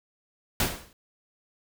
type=noise with exponential decay; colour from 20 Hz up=pink; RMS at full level=-21 dBFS; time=0.6-0.93 s; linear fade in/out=2 ms; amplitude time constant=71 ms; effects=none